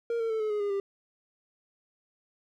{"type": "tone with pitch steps", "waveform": "triangle", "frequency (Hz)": [466.4, 453.9, 441.8, 429.9, 418.4, 407.2, 396.3], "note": ["A#4", "A#4", "A4", "A4", "G#4", "G#4", "G4"], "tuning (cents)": [1, -46, 7, -40, 13, -34, 19], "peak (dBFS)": -25, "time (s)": [0.1, 0.8], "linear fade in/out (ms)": 2, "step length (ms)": 100, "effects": []}